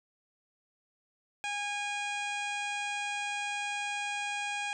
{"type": "harmonic tone", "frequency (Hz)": 819, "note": "G#5", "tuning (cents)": -24, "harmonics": [1, 2, 3, 4, 5, 6, 7, 8, 9, 10], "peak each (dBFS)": [-37, -40, -36, -43, -52, -53, -54, -51, -52, -50], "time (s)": [1.44, 4.73], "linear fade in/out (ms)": 0, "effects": []}